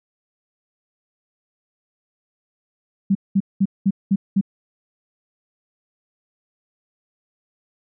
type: tone bursts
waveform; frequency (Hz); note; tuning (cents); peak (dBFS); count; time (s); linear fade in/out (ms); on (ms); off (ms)
sine; 196; G3; 0; -13; 6; 3.1-4.412; 10; 52; 200
effects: none